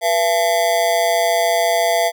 square tone with amplitude modulation, 675 Hz, E5, 41 cents sharp, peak -11 dBFS, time 0.01-2.12 s, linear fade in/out 50 ms, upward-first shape sine, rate 186 Hz, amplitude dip 85%, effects none

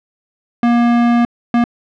square tone bursts at uneven times, 237.5 Hz, A#3, 33 cents sharp, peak -10 dBFS, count 2, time 0.63-1.25 / 1.54-1.64 s, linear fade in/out 2 ms, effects low-pass 2000 Hz 12 dB/octave

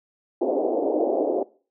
pink band-pass noise, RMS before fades -23 dBFS, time 0.41-1.43 s, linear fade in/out 5 ms, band 290 to 710 Hz, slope 48 dB/octave, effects noise-tail reverb RT60 0.4 s tail -21 dB re dry

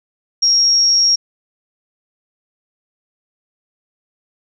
sine tone with amplitude modulation, 5588 Hz, F8, in tune, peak -8 dBFS, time 0.42-1.16 s, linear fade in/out 10 ms, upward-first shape sine, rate 187 Hz, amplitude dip 35%, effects none

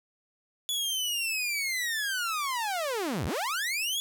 sawtooth linear two-way sweep, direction down then up, 3440 to 61.74 to 3440 Hz, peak -25 dBFS, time 0.69-4 s, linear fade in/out 0 ms, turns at 3.26 s, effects none

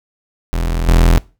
40% pulse tone with level steps, 41.9 Hz, E1, 29 cents sharp, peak -14 / -6 dBFS, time 0.53-1.18 s, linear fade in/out 0 ms, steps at 0.88 s, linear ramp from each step 2 ms, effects noise-tail reverb RT60 0.3 s tail -21 dB re dry

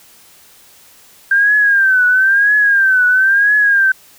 sine tone with vibrato, 1582 Hz, G6, 15 cents sharp, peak -8 dBFS, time 1.31-3.92 s, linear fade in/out 5 ms, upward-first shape triangle, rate 1 Hz, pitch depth 130 cents each way, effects white hiss -45 dBFS RMS until 4.18 s

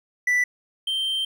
triangle tone pair in turn, 1975.5 / 3136 Hz, B6 / G7, 0 / 0 cents, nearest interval minor sixth, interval 800 cents, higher second, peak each -16 / -21 dBFS, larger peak first, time 0.27-0.44 / 0.87-1.25 s, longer second, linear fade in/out 5 ms, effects none

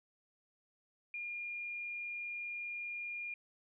sine tone, 2415 Hz, D7, 48 cents sharp, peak -39 dBFS, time 1.14-3.34 s, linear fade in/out 2 ms, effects none

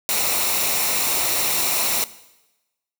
white noise with comb filter, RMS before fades -21 dBFS, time 0.09-2.04 s, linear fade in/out 0 ms, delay 0.62 ms, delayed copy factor -0.5, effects noise-tail reverb RT60 1.0 s tail -17 dB re dry

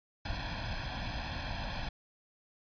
pink noise with comb filter, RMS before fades -37 dBFS, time 0.25-1.89 s, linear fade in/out 5 ms, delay 1.2 ms, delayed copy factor +0.9, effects resampled to 11025 Hz

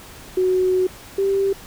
sine tone pair in turn, 370 / 392 Hz, F#4 / G4, 0 / 0 cents, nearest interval minor second, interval 100 cents, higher second, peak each -15 / -16 dBFS, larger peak first, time 0.37-0.87 / 1.18-1.53 s, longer first, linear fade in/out 5 ms, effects pink hiss -41 dBFS RMS until 1.66 s

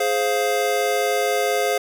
square chord, F minor, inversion first, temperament just, 419.1 / 523.8 / 698.5 Hz, Ab4 / C5 / F5, +16 / +2 / 0 cents, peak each -24 dBFS, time 0-1.78 s, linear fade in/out 5 ms, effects none

